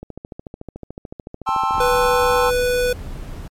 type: click train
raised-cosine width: 2 ms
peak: -19 dBFS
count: 25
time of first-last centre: 0.03-1.782 s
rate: 13.7 Hz
type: chord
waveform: triangle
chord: A minor seventh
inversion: third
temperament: just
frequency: 792 / 880 / 1056 / 1320 Hz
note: G5 / A5 / C6 / E6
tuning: +18 / 0 / +16 / +2 cents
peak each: -22 / -20 / -20 / -21 dBFS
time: 1.46-2.51 s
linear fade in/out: 20 ms
type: noise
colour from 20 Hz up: brown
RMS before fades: -30 dBFS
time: 1.73-3.48 s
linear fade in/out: 5 ms
type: tone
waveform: square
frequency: 493.9 Hz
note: B4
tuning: in tune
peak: -17 dBFS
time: 1.8-2.93 s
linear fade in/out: 5 ms
effects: MP3 64 kbps